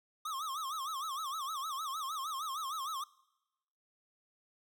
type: tone with vibrato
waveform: square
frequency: 1174.7 Hz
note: D6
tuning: in tune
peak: -37 dBFS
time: 0.25-3.04 s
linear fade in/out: 5 ms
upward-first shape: sine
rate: 6.5 Hz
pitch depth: 190 cents each way
effects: noise-tail reverb RT60 1.0 s tail -23 dB re dry